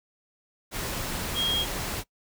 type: tone in noise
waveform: sine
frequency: 3256 Hz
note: G#7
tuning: 35 cents flat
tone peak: -24 dBFS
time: 1.34-1.66 s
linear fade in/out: 50 ms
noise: pink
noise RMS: -32 dBFS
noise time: 0.71-2.04 s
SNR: +5 dB
effects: noise-tail reverb RT60 0.1 s tail -21 dB re dry